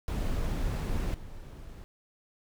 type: noise with level steps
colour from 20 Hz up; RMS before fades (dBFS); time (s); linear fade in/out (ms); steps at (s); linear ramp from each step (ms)
brown; -30 / -44; 0.08-1.84; 0; 1.14; 5
effects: none